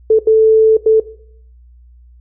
sine tone bursts at uneven times, 440 Hz, A4, in tune, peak -5 dBFS, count 3, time 0.1-0.19 / 0.27-0.77 / 0.86-1 s, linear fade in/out 5 ms, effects noise-tail reverb RT60 0.6 s tail -17 dB re dry + added 60 Hz sine -40 dBFS peak until 2.2 s

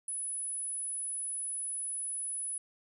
sine tone, 10120 Hz, D#9, 28 cents sharp, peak -34 dBFS, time 0.08-2.58 s, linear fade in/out 2 ms, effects none

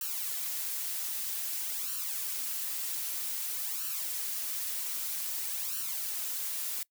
blue noise with flanger, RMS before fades -35 dBFS, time 0.01-6.83 s, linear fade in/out 2 ms, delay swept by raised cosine 0.69 to 6.59 ms, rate 0.52 Hz, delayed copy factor +0.75, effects noise-tail reverb RT60 0.1 s tail -23 dB re dry

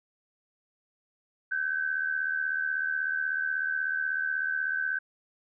sine tone pair together, 1531.7 / 1608 Hz, G6 / G6, -41 / +44 cents, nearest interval minor second, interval 85 cents, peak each -28 / -33 dBFS, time 1.51-4.99 s, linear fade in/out 10 ms, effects none

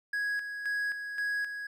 triangle tone with tremolo, 1661.2 Hz, G#6, in tune, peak -27 dBFS, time 0.13-1.67 s, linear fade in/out 5 ms, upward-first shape square, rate 1.9 Hz, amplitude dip 55%, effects none

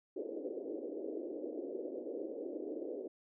pink band-pass noise, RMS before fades -42 dBFS, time 0.16-3.08 s, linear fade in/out 5 ms, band 290 to 540 Hz, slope 48 dB/octave, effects none

